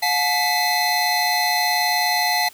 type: tone cluster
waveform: square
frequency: 719 / 858 / 1989 / 4126 Hz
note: F#5 / A5 / B6 / C8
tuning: -50 / -44 / +12 / -25 cents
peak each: -24 dBFS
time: 0.02-2.49 s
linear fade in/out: 10 ms
effects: white hiss -47 dBFS RMS until 2.53 s